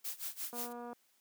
blue noise with tremolo, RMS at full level -39 dBFS, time 0.04-0.73 s, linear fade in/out 10 ms, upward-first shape sine, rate 5.7 Hz, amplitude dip 90%
click train, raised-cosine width 1 ms, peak -33 dBFS, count 97, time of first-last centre 0.53-0.93 s, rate 240 Hz
effects white hiss -72 dBFS RMS until 1.2 s + high-pass 200 Hz 12 dB/octave

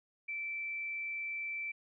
sine tone with frequency modulation, 2330 Hz, D7, 14 cents flat, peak -36 dBFS, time 0.28-1.72 s, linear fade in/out 10 ms, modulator 88.2 Hz, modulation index 0.22, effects none

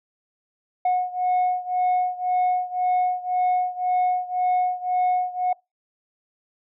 sine beating tone pair, 728 / 729.9 Hz, F#5 / F#5, -28 / -24 cents, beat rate 1.9 Hz, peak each -20 / -22 dBFS, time 0.85-5.53 s, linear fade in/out 5 ms, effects noise-tail reverb RT60 0.2 s tail -24 dB re dry + tanh soft clip ceiling -16 dBFS

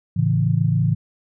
sine chord, A major, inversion none, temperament equal, 110 / 138.59 / 164.81 Hz, A2 / C#3 / E3, 0 / 0 / 0 cents, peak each -20 dBFS, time 0.16-0.95 s, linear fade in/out 10 ms, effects none

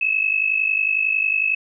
sine tone pair together, 2567 / 2618 Hz, E7 / E7, -47 / -13 cents, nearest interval unison, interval 34 cents, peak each -20 dBFS, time 0.01-1.55 s, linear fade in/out 5 ms, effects none

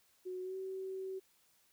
sine tone with pitch glide, 368 to 380.3 Hz, F#4 to F#4, -9 to +48 cents, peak -39 dBFS, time 0.25-1.2 s, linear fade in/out 20 ms, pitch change +57 cents, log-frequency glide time 0.42-0.56 s, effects white hiss -71 dBFS RMS until 1.72 s

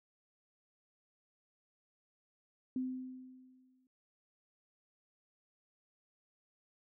sine tone with exponential decay, 256.9 Hz, C4, 32 cents flat, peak -32 dBFS, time 2.76-3.87 s, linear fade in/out 2 ms, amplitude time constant 240 ms, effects none

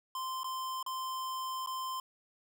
square tone with dropouts, 1040 Hz, C6, 11 cents flat, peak -36 dBFS, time 0.15-2 s, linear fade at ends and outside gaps 2 ms, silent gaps 0.433-0.443 / 0.828-0.863 / 1.662-1.672 s, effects none

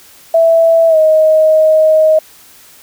sine tone with pitch glide, 659.3 to 627.3 Hz, E5 to D#5, 0 to +14 cents, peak -5 dBFS, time 0.34-2.19 s, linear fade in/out 5 ms, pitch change -86 cents, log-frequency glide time 0.88-0.97 s, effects white hiss -41 dBFS RMS until 2.82 s

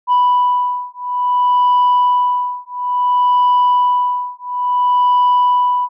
sine beating tone pair, 987.8 / 988.38 Hz, B5 / B5, 0 / +1 cents, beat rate 0.58 Hz, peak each -13 dBFS, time 0.07-5.89 s, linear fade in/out 50 ms, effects tanh soft clip ceiling -7 dBFS

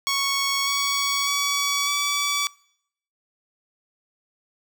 10% pulse tone with pitch steps, 1108.7 / 1121.6 / 1134.6 / 1147.8 Hz, C#6 / C#6 / C#6 / D6, 0 / +20 / +40 / -40 cents, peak -13 dBFS, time 0.07-2.47 s, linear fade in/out 0 ms, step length 600 ms, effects noise-tail reverb RT60 0.7 s tail -24 dB re dry

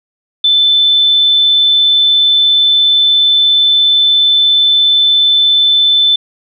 sine tone, 3523 Hz, A7, 1 cent sharp, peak -6 dBFS, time 0.44-6.16 s, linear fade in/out 5 ms, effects none

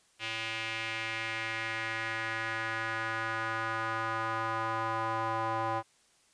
square tone with band-pass filter sweep, 112.2 Hz, A2, 34 cents sharp, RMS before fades -34 dBFS, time 0.19-5.83 s, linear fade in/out 50 ms, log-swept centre 2700 to 920 Hz, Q 2.5, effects white hiss -66 dBFS RMS until 6.33 s + resampled to 22050 Hz

